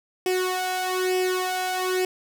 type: tone with flanger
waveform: sawtooth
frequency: 369 Hz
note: F#4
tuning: 5 cents flat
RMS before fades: -25 dBFS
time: 0.26-2.05 s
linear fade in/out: 2 ms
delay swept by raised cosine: 0.37 to 1.47 ms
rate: 1.1 Hz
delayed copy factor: +0.75
effects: none